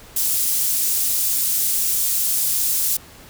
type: high-pass noise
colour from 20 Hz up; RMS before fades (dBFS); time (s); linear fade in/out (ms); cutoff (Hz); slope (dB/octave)
pink; -20; 0.16-2.97; 5; 9100; 12
effects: pink hiss -44 dBFS RMS until 3.29 s